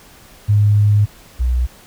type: tone pair in turn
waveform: sine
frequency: 103.83 / 61.74 Hz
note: G#2 / B1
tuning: 0 / 0 cents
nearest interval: major sixth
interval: 900 cents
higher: first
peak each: -9 / -13 dBFS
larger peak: first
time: 0.48-1.06 / 1.39-1.67 s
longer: first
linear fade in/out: 20 ms
effects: pink hiss -44 dBFS RMS until 1.86 s